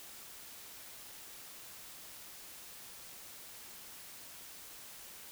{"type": "silence", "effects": ["white hiss -51 dBFS RMS until 5.31 s"]}